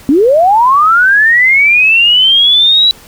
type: linear sweep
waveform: sine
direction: up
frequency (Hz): 255.6 to 3945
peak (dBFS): -4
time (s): 0.09-2.91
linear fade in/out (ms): 0
effects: pink hiss -37 dBFS RMS until 3.07 s